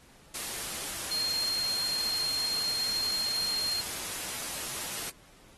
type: tone in noise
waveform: sine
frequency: 4217 Hz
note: C8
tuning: 13 cents sharp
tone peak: -29 dBFS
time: 1.11-3.81 s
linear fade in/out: 5 ms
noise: white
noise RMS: -36 dBFS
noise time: 0.34-5.1 s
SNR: +4 dB
effects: pink hiss -58 dBFS RMS until 5.57 s + AAC 32 kbps